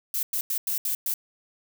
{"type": "noise bursts at uneven times", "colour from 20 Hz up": "violet", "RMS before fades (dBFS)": -27, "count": 6, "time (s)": [[0.14, 0.23], [0.33, 0.41], [0.5, 0.58], [0.67, 0.78], [0.85, 0.95], [1.06, 1.14]], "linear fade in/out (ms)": 2, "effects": []}